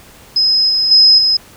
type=tone with level steps; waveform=sine; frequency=5090 Hz; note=D#8; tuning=39 cents sharp; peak=-9 / -11 / -4 / -9 dBFS; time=0.36-1.37 s; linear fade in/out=5 ms; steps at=0.69 / 0.91 / 1.18 s; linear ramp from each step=5 ms; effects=pink hiss -41 dBFS RMS until 1.56 s